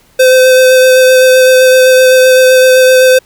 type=tone with vibrato; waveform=square; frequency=514 Hz; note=C5; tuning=31 cents flat; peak=-3 dBFS; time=0.19-3.19 s; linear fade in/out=10 ms; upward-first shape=sine; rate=7.8 Hz; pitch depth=12 cents each way; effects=pink hiss -47 dBFS RMS until 3.25 s